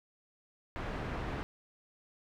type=low-pass noise; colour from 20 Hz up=pink; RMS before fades=-38 dBFS; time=0.76-1.43 s; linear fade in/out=0 ms; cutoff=1900 Hz; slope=12 dB/octave; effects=none